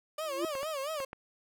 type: tone with vibrato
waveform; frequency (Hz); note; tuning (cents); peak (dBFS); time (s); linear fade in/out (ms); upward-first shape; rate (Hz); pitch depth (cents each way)
30% pulse; 585; D5; -7; -31; 0.18-1.05; 5; sine; 4.4; 160
type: tone with exponential growth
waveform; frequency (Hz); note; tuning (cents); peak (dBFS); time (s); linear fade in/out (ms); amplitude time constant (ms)
triangle; 343.2; F4; -30; -25; 0.23-0.45; 2; 47
type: clicks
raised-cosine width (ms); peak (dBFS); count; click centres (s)
0.5; -26; 4; 0.553 / 0.631 / 1.003 / 1.131
effects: none